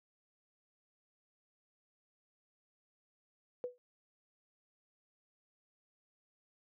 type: tone with exponential decay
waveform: sine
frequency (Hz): 493.9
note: B4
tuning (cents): 0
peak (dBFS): -32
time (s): 3.64-3.78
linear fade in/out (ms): 0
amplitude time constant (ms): 29
effects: high-pass 150 Hz 12 dB/octave